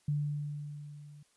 sine tone with level ramp, 146.83 Hz, D3, in tune, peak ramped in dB -27 to -50 dBFS, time 0.08-1.23 s, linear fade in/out 5 ms, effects white hiss -70 dBFS RMS until 1.36 s + resampled to 24000 Hz

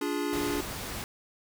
square chord, D diminished, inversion none, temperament equal with one note detuned, 290.3 / 349.2 / 415.3 Hz, D4 / F4 / Ab4, -20 / 0 / 0 cents, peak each -32 / -35 / -35 dBFS, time 0.01-0.61 s, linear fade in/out 5 ms
pink noise, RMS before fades -37 dBFS, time 0.33-1.04 s, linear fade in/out 0 ms
effects none

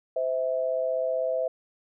sine tone pair together, 515.2 / 651 Hz, C5 / E5, -27 / -22 cents, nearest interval major third, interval 405 cents, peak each -27 dBFS, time 0.16-1.48 s, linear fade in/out 5 ms, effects none

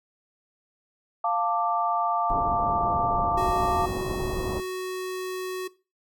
sine chord, D minor, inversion first, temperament equal with one note detuned, 698.5 / 890.2 / 1174.7 Hz, F5 / A5 / D6, 0 / +20 / 0 cents, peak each -26 / -27 / -26 dBFS, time 1.24-3.86 s, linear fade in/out 5 ms
pink low-pass noise, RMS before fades -31 dBFS, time 2.3-4.6 s, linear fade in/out 0 ms, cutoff 1100 Hz, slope 48 dB/octave
square tone, 370.6 Hz, F#4, 3 cents sharp, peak -29 dBFS, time 3.37-5.68 s, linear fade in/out 10 ms
effects noise-tail reverb RT60 0.3 s tail -18 dB re dry + MP3 96 kbps

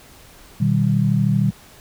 sine tone cluster, 121.5 / 154.3 / 194.7 Hz, B2 / D#3 / G3, -28 / -14 / -12 cents, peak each -19 dBFS, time 0.6-1.51 s, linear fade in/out 10 ms, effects pink hiss -46 dBFS RMS until 1.8 s

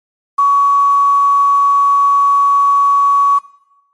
sine tone with quantisation, 1125 Hz, C#6, 25 cents sharp, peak -7 dBFS, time 0.38-3.39 s, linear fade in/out 10 ms, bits 6, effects noise-tail reverb RT60 0.9 s tail -19 dB re dry + MP3 48 kbps

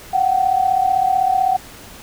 sine tone pair together, 728 / 763.8 Hz, F#5 / G5, -28 / -45 cents, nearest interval minor second, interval 83 cents, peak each -18 / -15 dBFS, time 0.13-1.57 s, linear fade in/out 10 ms, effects pink hiss -39 dBFS RMS until 2.02 s

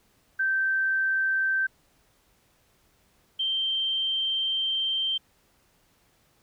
sine tone pair in turn, 1556 / 3139 Hz, G6 / G7, -13 / +2 cents, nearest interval octave, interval 1215 cents, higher second, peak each -22 / -24 dBFS, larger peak first, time 0.39-1.67 / 3.39-5.18 s, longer second, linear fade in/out 10 ms, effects pink hiss -65 dBFS RMS until 6.42 s

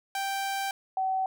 sawtooth / sine tone pair in turn, 784 / 759.9 Hz, G5 / F#5, 0 / +46 cents, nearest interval minor second, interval 54 cents, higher first, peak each -25 dBFS, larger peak neither, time 0.15-0.71 / 0.97-1.26 s, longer first, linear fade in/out 2 ms, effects none

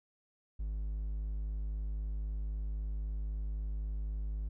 triangle tone, 51.91 Hz, G#1, in tune, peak -32 dBFS, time 0.59-4.49 s, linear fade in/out 10 ms, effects none

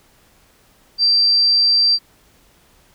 sine tone, 4699 Hz, D8, in tune, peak -11 dBFS, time 0.98-1.99 s, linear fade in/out 50 ms, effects pink hiss -54 dBFS RMS until 2.94 s

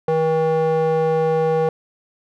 square tone with band-pass filter, 160 Hz, D#3, 49 cents sharp, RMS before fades -18 dBFS, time 0.08-1.69 s, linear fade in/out 2 ms, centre 580 Hz, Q 3.8, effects none

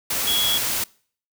sine tone in noise, 3343 Hz, G#7, 11 cents sharp, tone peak -20 dBFS, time 0.27-0.58 s, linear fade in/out 5 ms, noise white, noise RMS -24 dBFS, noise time 0.1-0.84 s, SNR +1 dB, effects noise-tail reverb RT60 0.5 s tail -24 dB re dry

